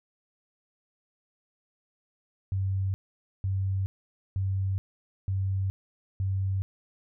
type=tone bursts; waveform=sine; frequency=96.2 Hz; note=G2; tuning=32 cents flat; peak=-25 dBFS; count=5; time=2.52-6.62 s; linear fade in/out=0 ms; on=420 ms; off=500 ms; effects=none